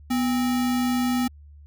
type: tone with sample-and-hold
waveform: sine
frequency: 246.9 Hz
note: B3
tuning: in tune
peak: -20 dBFS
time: 0.1-1.28 s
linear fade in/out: 10 ms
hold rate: 1050 Hz
effects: added 73 Hz sine -44 dBFS peak until 1.66 s